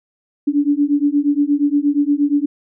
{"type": "beating tone pair", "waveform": "sine", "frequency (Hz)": [284.7, 293.2], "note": ["C#4", "D4"], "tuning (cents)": [46, -3], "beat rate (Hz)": 8.5, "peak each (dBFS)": -16, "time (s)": [0.47, 2.46], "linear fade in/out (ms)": 10, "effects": []}